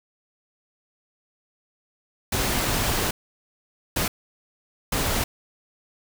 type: noise bursts at uneven times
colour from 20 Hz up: pink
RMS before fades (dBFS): -24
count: 3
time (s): 2.32-3.11 / 3.96-4.08 / 4.92-5.24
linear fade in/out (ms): 5
effects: none